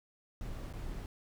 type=noise with dropouts; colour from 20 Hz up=brown; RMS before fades=-41 dBFS; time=0.41-1.06 s; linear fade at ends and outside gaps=1 ms; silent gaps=0.728-0.736 s; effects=none